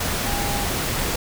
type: tone in noise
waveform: sine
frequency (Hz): 810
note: G#5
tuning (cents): -43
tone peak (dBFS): -29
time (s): 0.26-0.64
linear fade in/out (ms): 5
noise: pink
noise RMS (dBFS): -24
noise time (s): 0-1.16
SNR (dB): -8
effects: none